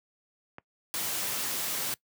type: click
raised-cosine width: 0.5 ms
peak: -27 dBFS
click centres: 0.584 s
type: noise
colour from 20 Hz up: white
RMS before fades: -32 dBFS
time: 0.94-1.94 s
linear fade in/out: 0 ms
effects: noise-tail reverb RT60 0.1 s tail -22 dB re dry + high-pass 100 Hz 12 dB/octave

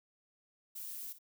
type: noise with echo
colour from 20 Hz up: violet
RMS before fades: -44 dBFS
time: 0.75-1.13 s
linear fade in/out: 10 ms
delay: 58 ms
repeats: 1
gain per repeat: -13 dB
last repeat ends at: 1.188 s
effects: none

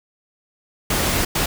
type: noise bursts at uneven times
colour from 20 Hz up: pink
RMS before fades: -20 dBFS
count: 2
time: 0.9-1.25 / 1.35-1.46 s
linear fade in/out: 5 ms
effects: none

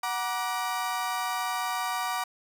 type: chord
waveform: 35% pulse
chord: Gb augmented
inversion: none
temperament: equal with one note detuned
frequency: 740 / 953 / 1174.7 Hz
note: Gb5 / Bb5 / D6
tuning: 0 / +38 / 0 cents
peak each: -31 dBFS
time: 0.03-2.24 s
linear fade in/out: 5 ms
effects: none

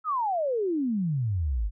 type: exponential sweep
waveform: sine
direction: down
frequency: 1325 to 46.25 Hz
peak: -24 dBFS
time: 0.04-1.71 s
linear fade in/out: 50 ms
effects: none

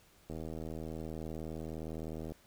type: click train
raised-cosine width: 2 ms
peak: -29 dBFS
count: 162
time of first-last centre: 0.3-2.32 s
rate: 79.7 Hz
effects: pink hiss -64 dBFS RMS until 2.46 s

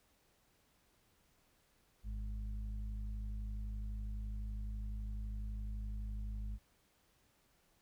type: harmonic tone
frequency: 51.91 Hz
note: G#1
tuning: in tune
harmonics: 1 / 2 / 4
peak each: -39 / -50 / -54 dBFS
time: 2.03-6.59 s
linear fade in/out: 50 ms
effects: pink hiss -73 dBFS RMS until 7.81 s

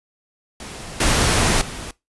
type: noise with level steps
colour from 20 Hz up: pink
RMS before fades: -34 / -17 / -32 dBFS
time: 0.6-1.91 s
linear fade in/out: 2 ms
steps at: 1 / 1.61 s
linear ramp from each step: 5 ms
effects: noise-tail reverb RT60 0.2 s tail -21 dB re dry + resampled to 24000 Hz

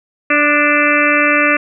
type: harmonic tone with a mistuned harmonic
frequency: 293.7 Hz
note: D4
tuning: in tune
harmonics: 1 / 2 / 4 / 5 / 6 / 7 / 8 / 9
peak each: -18 / -18 / -18 / -18 / -18 / -18 / -18 / -18 dBFS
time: 0.3-1.57 s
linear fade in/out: 5 ms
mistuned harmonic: 4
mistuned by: +16 cents
effects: none

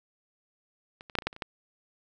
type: clicks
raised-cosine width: 0.3 ms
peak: -28 / -30 / -13 / -8 / -28 / -11 / -29 / -29 / -16 dBFS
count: 9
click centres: 1.009 / 1.098 / 1.153 / 1.187 / 1.222 / 1.27 / 1.329 / 1.364 / 1.422 s
effects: none

